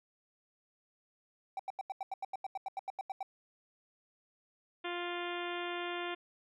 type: tone bursts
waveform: triangle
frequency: 773 Hz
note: G5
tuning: 24 cents flat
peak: -33 dBFS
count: 16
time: 1.57-3.229 s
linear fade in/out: 2 ms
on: 24 ms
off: 85 ms
type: harmonic tone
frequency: 350.2 Hz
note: F4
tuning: 5 cents sharp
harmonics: 1 / 2 / 3 / 4 / 5 / 6 / 7 / 8 / 9 / 10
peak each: -40 / -43 / -45 / -46 / -47 / -48 / -48 / -49 / -50 / -50 dBFS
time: 4.84-6.15 s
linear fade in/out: 10 ms
effects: none